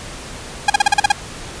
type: tone bursts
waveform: sawtooth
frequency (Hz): 818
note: G#5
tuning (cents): -26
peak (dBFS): -4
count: 8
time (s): 0.68-1.12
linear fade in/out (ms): 5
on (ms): 20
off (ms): 40
effects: pink hiss -32 dBFS RMS until 1.6 s + resampled to 22050 Hz